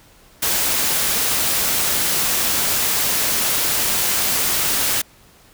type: noise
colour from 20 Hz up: white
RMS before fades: -19 dBFS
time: 0.42-5.02 s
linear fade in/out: 10 ms
effects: pink hiss -50 dBFS RMS until 5.53 s